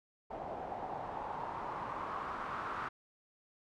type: noise with low-pass filter sweep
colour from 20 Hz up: white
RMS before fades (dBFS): -41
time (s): 0.3-2.89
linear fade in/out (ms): 10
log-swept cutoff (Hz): 700 to 1300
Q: 3.7
effects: none